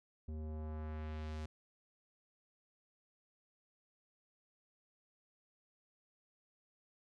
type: tone with low-pass filter sweep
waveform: square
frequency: 77.5 Hz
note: D#2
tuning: 6 cents flat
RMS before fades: -43 dBFS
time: 0.28-1.46 s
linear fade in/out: 5 ms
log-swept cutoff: 330 to 7300 Hz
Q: 0.88
effects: none